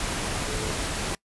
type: tone in noise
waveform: sine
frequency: 431.5 Hz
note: A4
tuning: 34 cents flat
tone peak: -35 dBFS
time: 0.47-0.71 s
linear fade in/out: 2 ms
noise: pink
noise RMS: -29 dBFS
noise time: 0-1.15 s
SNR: -9 dB
effects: noise-tail reverb RT60 0.1 s tail -24 dB re dry + resampled to 24000 Hz